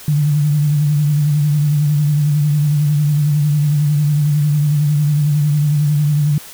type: tone with vibrato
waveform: sine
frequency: 147.8 Hz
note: D3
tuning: 11 cents sharp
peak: -11 dBFS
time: 0.08-6.38 s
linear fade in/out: 2 ms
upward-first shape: sine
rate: 11 Hz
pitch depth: 50 cents each way
effects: white hiss -36 dBFS RMS until 6.53 s